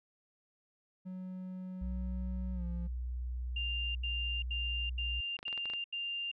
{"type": "tone with pitch glide", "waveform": "triangle", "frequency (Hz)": [185, 173.61], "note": ["F#3", "F3"], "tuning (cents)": [0, -10], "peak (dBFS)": -38, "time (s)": [1.05, 2.88], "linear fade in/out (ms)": 20, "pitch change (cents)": -110, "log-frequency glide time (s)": [2.53, 2.65]}
{"type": "tone", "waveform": "sine", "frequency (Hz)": 61.5, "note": "B1", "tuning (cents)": -7, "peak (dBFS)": -35, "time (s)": [1.81, 5.21], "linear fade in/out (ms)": 10}
{"type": "tone bursts", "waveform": "sine", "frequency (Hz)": 2794, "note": "F7", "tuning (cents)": 0, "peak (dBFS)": -35, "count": 6, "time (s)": [3.56, 6.315], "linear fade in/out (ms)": 5, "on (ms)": 390, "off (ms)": 83}
{"type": "clicks", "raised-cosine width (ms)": 0.3, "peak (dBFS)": -30, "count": 8, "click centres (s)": [5.39, 5.429, 5.481, 5.528, 5.577, 5.656, 5.7, 5.736]}
{"effects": []}